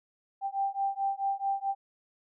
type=beating tone pair; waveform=sine; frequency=785 / 789.6 Hz; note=G5 / G5; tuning=+2 / +12 cents; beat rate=4.6 Hz; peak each=-31 dBFS; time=0.41-1.75 s; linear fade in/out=50 ms; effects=none